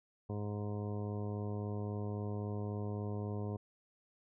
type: harmonic tone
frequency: 103.7 Hz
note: G#2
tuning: 2 cents flat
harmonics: 1 / 2 / 3 / 4 / 5 / 6 / 7 / 9 / 10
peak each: -38 / -43 / -48 / -45 / -50 / -54 / -53 / -55 / -58 dBFS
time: 0.29-3.57 s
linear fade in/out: 10 ms
effects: none